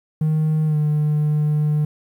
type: tone with pitch glide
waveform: triangle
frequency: 155.56 to 150.61 Hz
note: D#3 to D3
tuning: 0 to +44 cents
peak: -13 dBFS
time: 0.21-1.85 s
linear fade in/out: 5 ms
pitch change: -56 cents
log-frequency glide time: 0.66-0.77 s
effects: tanh soft clip ceiling -10 dBFS + 9-bit